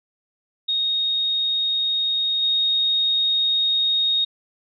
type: tone with level steps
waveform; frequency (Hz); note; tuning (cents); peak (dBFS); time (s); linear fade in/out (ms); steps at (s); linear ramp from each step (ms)
sine; 3729; A#7; 0; -19 / -17; 0.68-4.25; 10; 2.42; 10
effects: none